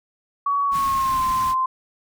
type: tone with pitch glide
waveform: sine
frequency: 1128 to 1040.4 Hz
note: C#6 to C6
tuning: +30 to -10 cents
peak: -18 dBFS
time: 0.46-1.66 s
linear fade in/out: 5 ms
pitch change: -140 cents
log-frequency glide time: 0.65-1.22 s
type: band-stop noise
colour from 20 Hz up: pink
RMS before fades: -34 dBFS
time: 0.71-1.55 s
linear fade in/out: 50 ms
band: 310 to 1000 Hz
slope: 96 dB/octave
effects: none